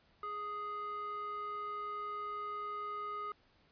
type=tone with band-pass filter; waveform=square; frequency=415.3 Hz; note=G#4; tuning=in tune; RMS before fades=-41 dBFS; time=0.23-3.32 s; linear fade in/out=2 ms; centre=1200 Hz; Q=3.7; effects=pink hiss -69 dBFS RMS until 3.71 s + resampled to 11025 Hz